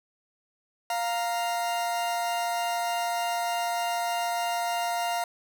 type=tone pair together; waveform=40% pulse; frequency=698.4 / 932.3 Hz; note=F5 / A#5; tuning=0 / 0 cents; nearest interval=perfect fourth; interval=500 cents; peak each=-27 / -31 dBFS; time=0.9-5.24 s; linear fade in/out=2 ms; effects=none